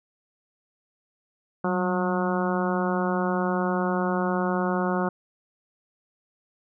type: harmonic tone with a mistuned harmonic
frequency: 181 Hz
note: F#3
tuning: 38 cents flat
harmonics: 1 / 2 / 3 / 4 / 5 / 6 / 7 / 8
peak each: -26 / -29 / -31 / -32 / -33 / -34 / -34 / -35 dBFS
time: 1.64-5.09 s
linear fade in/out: 5 ms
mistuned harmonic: 1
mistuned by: +52 cents
effects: none